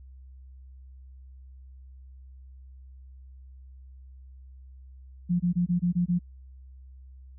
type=tone bursts; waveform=sine; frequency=176 Hz; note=F3; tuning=14 cents sharp; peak=-21 dBFS; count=7; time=5.29-6.192 s; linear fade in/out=20 ms; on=110 ms; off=22 ms; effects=added 65 Hz sine -45 dBFS peak until 7.38 s